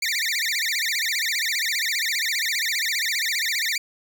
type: tone with vibrato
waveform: 20% pulse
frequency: 2056 Hz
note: C7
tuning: 31 cents flat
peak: -17 dBFS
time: 0.02-3.78 s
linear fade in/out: 5 ms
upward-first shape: sine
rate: 15 Hz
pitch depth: 260 cents each way
effects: none